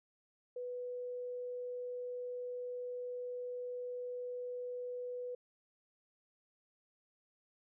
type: tone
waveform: sine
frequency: 493.9 Hz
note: B4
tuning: in tune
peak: -39 dBFS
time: 0.56-5.35 s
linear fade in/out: 5 ms
effects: none